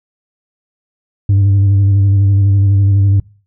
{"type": "tone with vibrato", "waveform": "sine", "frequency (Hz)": 99, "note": "G2", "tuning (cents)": 18, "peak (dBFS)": -4, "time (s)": [1.29, 3.2], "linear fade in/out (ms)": 5, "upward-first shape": "square", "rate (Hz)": 12, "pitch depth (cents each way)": 24, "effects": ["noise-tail reverb RT60 0.4 s tail -24 dB re dry", "tanh soft clip ceiling -6 dBFS"]}